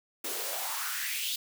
white noise with high-pass filter sweep, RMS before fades -34 dBFS, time 0.24-1.36 s, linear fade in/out 5 ms, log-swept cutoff 320 to 3700 Hz, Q 3.6, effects none

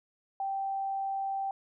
sine tone, 781 Hz, G5, 7 cents flat, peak -30 dBFS, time 0.4-1.51 s, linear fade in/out 2 ms, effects none

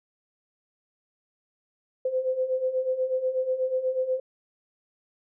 sine beating tone pair, 510 / 518.2 Hz, C5 / C5, -44 / -17 cents, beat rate 8.2 Hz, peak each -30 / -25 dBFS, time 2.05-4.2 s, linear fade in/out 5 ms, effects none

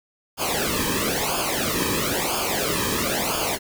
pink noise with flanger, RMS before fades -24 dBFS, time 0.37-3.59 s, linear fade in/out 50 ms, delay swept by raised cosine 0.51 to 1.44 ms, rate 1 Hz, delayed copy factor -0.85, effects none

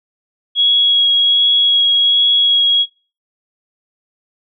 sine tone with vibrato, 3322 Hz, G#7, in tune, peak -9 dBFS, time 0.55-2.86 s, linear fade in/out 50 ms, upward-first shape sine, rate 1.3 Hz, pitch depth 9 cents each way, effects noise-tail reverb RT60 0.4 s tail -26 dB re dry

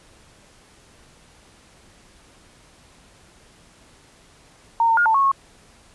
sine tone with pitch steps, 921 / 908 / 1423 / 890 / 1100 / 1093 Hz, A#5 / A#5 / F6 / A5 / C#6 / C#6, -21 / -46 / +32 / +20 / -14 / -25 cents, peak -14 dBFS, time 4.8-5.316 s, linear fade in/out 2 ms, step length 86 ms, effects pink hiss -52 dBFS RMS until 5.94 s + resampled to 24000 Hz

